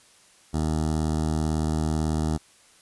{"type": "tone with notch filter", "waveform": "15% pulse", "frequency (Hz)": 78.1, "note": "D#2", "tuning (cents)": 7, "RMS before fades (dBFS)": -25, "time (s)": [0.53, 2.38], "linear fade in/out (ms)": 20, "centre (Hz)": 2300, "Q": 0.54, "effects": ["white hiss -56 dBFS RMS until 2.81 s", "resampled to 24000 Hz"]}